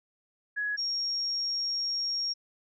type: tone pair in turn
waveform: sine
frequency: 1678 / 5570 Hz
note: G#6 / F8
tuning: +17 / -5 cents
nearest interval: octave + major sixth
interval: 2078 cents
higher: second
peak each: -28 dBFS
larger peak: neither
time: 0.56-0.77 / 0.77-2.34 s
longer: second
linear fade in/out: 20 ms
effects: none